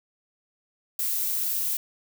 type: noise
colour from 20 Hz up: violet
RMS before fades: -27 dBFS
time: 0.99-1.77 s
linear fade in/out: 2 ms
effects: none